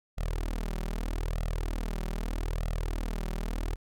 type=tone with flanger; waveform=sawtooth; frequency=40 Hz; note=D#1; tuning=49 cents sharp; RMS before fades=-32 dBFS; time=0.17-3.76 s; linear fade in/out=20 ms; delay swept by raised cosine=1.5 to 5.3 ms; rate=0.8 Hz; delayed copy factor=+0.8; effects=none